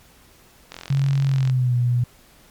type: click train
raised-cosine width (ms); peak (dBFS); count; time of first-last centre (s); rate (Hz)
0.2; -17; 35; 0.72-1.498; 43.7
type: tone with pitch glide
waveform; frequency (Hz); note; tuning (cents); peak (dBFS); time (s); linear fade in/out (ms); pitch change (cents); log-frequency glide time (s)
sine; 137.8 to 122.06; C#3 to B2; -10 to -20; -16; 0.9-2.04; 5; -210; 1.25-1.76
effects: pink hiss -52 dBFS RMS until 2.5 s + MP3 96 kbps